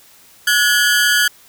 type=ring-modulated tone; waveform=sawtooth; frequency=1568 Hz; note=G6; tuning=in tune; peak=-5 dBFS; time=0.47-1.28 s; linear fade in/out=5 ms; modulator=118 Hz; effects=white hiss -47 dBFS RMS until 1.48 s